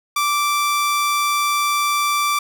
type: tone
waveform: sawtooth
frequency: 1170 Hz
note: D6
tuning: 7 cents flat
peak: -13 dBFS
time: 0.16-2.39 s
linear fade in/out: 5 ms
effects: none